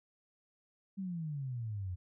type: exponential sweep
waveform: sine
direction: down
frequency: 199.1 to 87.31 Hz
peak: -36 dBFS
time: 0.97-1.96 s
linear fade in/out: 20 ms
effects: none